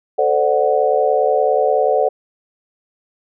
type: chord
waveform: sine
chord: D dominant seventh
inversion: second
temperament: equal with one note detuned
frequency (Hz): 440 / 516.9 / 587.3 / 740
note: A4 / C5 / D5 / F#5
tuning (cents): 0 / -21 / 0 / 0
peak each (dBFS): -18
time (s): 0.18-2.09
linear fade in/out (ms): 10
effects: none